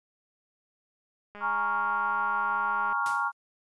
click train, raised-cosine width 0.5 ms, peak -30 dBFS, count 326, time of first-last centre 1.35-2.928 s, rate 206 Hz
sine chord, Bb minor seventh, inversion third, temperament equal, 830.6 / 932.3 / 1108.7 / 1396.9 Hz, Ab5 / Bb5 / Db6 / F6, 0 / 0 / 0 / 0 cents, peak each -34 / -32 / -30 / -29 dBFS, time 1.4-3.32 s, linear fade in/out 50 ms
white noise with exponential decay, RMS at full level -37 dBFS, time 3.06-3.33 s, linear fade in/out 0 ms, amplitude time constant 58 ms
effects resampled to 24000 Hz

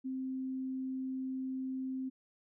sine tone, 261.6 Hz, C4, in tune, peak -35 dBFS, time 0.04-2.1 s, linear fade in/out 20 ms, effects none

